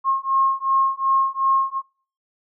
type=beating tone pair; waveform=sine; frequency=1075 / 1077.7 Hz; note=C6 / C#6; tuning=+47 / -49 cents; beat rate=2.7 Hz; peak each=-20 dBFS; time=0.04-1.82 s; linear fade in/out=50 ms; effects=noise-tail reverb RT60 0.4 s tail -19 dB re dry